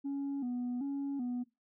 sine tone with vibrato, 261.8 Hz, C4, 1 cent sharp, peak -31 dBFS, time 0.04-1.44 s, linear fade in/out 20 ms, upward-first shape square, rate 1.3 Hz, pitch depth 110 cents each way, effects noise-tail reverb RT60 0.2 s tail -18 dB re dry + tanh soft clip ceiling -32 dBFS

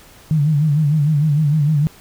sine tone with vibrato, 150 Hz, D3, 37 cents sharp, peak -12 dBFS, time 0.31-1.87 s, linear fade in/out 0 ms, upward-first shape sine, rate 6.6 Hz, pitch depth 94 cents each way, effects pink hiss -45 dBFS RMS until 2 s

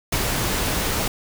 pink noise with ADSR envelope, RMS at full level -21 dBFS, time 0.12-1.08 s, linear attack 6 ms, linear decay 74 ms, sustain -2 dB, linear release 3 ms, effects none

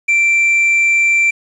triangle tone, 2349 Hz, D7, in tune, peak -8 dBFS, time 0.08-1.31 s, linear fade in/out 10 ms, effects resampled to 24000 Hz + 7-bit

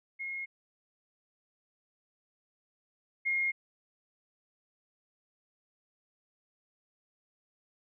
sine tone pair in turn, 2154 / 2140 Hz, C7 / C7, +50 / +38 cents, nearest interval unison, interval 12 cents, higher first, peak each -35 / -27 dBFS, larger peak second, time 0.19-0.46 / 3.25-3.52 s, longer neither, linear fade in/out 20 ms, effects none

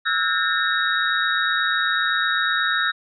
sine tone cluster, 1314 / 1442 / 1611 / 1807 / 3790 Hz, E6 / F#6 / G6 / A6 / A#7, -6 / -45 / +47 / +46 / +28 cents, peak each -25 dBFS, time 0.05-2.92 s, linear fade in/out 20 ms, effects none

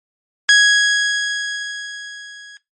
sawtooth tone with level ramp, 1661.2 Hz, G#6, in tune, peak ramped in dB -3 to -33 dBFS, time 0.49-2.57 s, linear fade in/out 0 ms, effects noise-tail reverb RT60 0.2 s tail -20 dB re dry + MP3 32 kbps

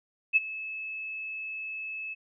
sine tone with ADSR envelope, 2600 Hz, E7, 24 cents flat, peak -16 dBFS, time 0.33-2.15 s, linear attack 33 ms, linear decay 25 ms, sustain -18 dB, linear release 24 ms, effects none

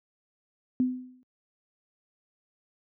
sine tone with exponential decay, 253.3 Hz, B3, 44 cents sharp, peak -19 dBFS, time 0.8-1.23 s, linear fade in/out 0 ms, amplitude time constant 92 ms, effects high-pass 100 Hz 12 dB/octave

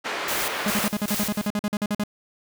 white band-pass noise, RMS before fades -29 dBFS, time 0.04-0.89 s, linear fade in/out 20 ms, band 320 to 2200 Hz, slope 12 dB/octave
white noise with tremolo, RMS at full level -28 dBFS, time 0.28-1.48 s, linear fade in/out 2 ms, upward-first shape square, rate 2.5 Hz, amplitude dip 75%
45% pulse tone bursts, 207.7 Hz, G#3, in tune, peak -22 dBFS, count 16, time 0.66-2.037 s, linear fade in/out 2 ms, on 42 ms, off 47 ms
effects none

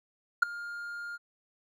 triangle tone with ADSR envelope, 1410 Hz, F6, 16 cents sharp, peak -12 dBFS, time 0.42-1.18 s, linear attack 9 ms, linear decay 6 ms, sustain -23 dB, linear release 30 ms, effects tanh soft clip ceiling -11 dBFS

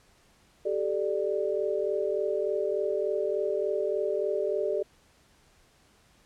sine tone cluster, 388.3 / 431.7 / 593 Hz, G4 / A4 / D5, -16 / -33 / +17 cents, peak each -30 dBFS, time 0.65-4.83 s, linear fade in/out 10 ms, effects pink hiss -62 dBFS RMS until 6.25 s + low-pass 10000 Hz 12 dB/octave

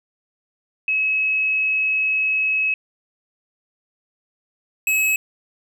sine / square tone pair in turn, 2570 / 2570 Hz, E7 / E7, -45 / -45 cents, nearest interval unison, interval 0 cents, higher neither, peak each -17 dBFS, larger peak neither, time 0.88-2.74 / 4.87-5.16 s, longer first, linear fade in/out 2 ms, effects none

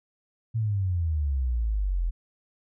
sine exponential sweep, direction down, 115.8 to 40.89 Hz, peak -23 dBFS, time 0.54-2.11 s, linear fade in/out 20 ms, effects none

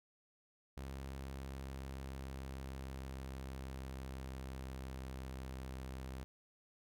sawtooth tone with pitch glide, 67.3 to 65.35 Hz, C2 to C2, +49 to -1 cents, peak -40 dBFS, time 0.77-6.24 s, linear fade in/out 0 ms, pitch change -50 cents, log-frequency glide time 0.98-5.46 s, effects none

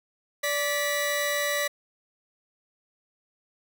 sawtooth tone pair together, 582.1 / 1958 Hz, D5 / B6, -15 / -15 cents, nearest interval octave + major sixth, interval 2100 cents, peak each -24 dBFS, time 0.43-1.68 s, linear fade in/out 10 ms, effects none

